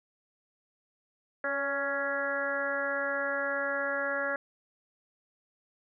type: harmonic tone with a mistuned harmonic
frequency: 278.2 Hz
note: C#4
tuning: 6 cents sharp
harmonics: 1 / 2 / 3 / 4 / 5 / 6 / 7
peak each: -43 / -33 / -43 / -41 / -35 / -33 / -41 dBFS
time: 1.44-4.36 s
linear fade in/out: 2 ms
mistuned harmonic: 2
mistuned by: +22 cents
effects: none